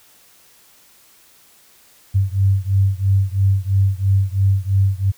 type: beating tone pair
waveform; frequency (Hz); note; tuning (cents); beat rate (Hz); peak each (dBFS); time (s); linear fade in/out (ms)
sine; 96.2 / 99.2; G2 / G2; -32 / +21; 3; -16 / -17; 2.14-5.12; 20
effects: white hiss -51 dBFS RMS until 5.17 s